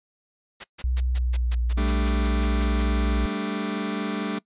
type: noise bursts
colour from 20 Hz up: white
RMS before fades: -34 dBFS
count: 13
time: 0.6-2.826 s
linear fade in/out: 10 ms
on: 42 ms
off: 140 ms
type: tone with pitch glide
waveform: sine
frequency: 62.6 to 59.46 Hz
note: B1 to A#1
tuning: +24 to +35 cents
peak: -21 dBFS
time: 0.84-3.26 s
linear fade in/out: 0 ms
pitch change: -89 cents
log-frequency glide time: 1.09-1.6 s
type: chord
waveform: sawtooth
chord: G suspended second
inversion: none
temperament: just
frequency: 196 / 220.5 / 294 Hz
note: G3 / A3 / D4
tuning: 0 / +4 / +2 cents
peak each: -26 dBFS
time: 1.77-4.39 s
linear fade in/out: 10 ms
effects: noise-tail reverb RT60 0.1 s tail -23 dB re dry + resampled to 8000 Hz